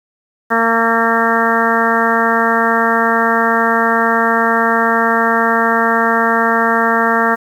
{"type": "harmonic tone with a mistuned harmonic", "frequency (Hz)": 228.9, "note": "A#3", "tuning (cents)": -31, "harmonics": [1, 2, 3, 4, 5, 6, 7, 8], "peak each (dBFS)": [-19, -19, -19, -19, -19, -19, -19, -19], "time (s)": [0.5, 7.36], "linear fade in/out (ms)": 20, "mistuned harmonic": 6, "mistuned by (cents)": -16, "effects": ["7-bit"]}